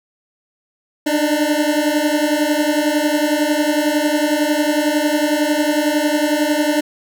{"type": "beating tone pair", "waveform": "25% pulse", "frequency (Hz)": [293.7, 304.7], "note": ["D4", "D#4"], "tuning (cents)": [0, -36], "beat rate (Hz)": 11, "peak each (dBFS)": -14, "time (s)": [1.06, 6.81], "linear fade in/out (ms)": 10, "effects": []}